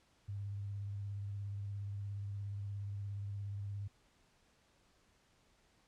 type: tone with vibrato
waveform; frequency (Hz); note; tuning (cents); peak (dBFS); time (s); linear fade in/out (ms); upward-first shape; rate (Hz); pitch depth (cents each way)
sine; 100.6; G2; +45; -39; 0.28-3.88; 10; sine; 17; 26
effects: pink hiss -71 dBFS RMS until 5.87 s + low-pass 8000 Hz 12 dB/octave